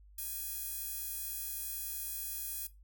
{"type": "tone with high-pass filter", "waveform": "sawtooth", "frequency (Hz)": 830.6, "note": "G#5", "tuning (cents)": 0, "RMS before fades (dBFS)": -40, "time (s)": [0.18, 2.67], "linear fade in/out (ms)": 5, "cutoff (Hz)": 11000, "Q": 0.68, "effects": ["noise-tail reverb RT60 0.2 s tail -17 dB re dry", "added 50 Hz sine -55 dBFS peak until 2.83 s"]}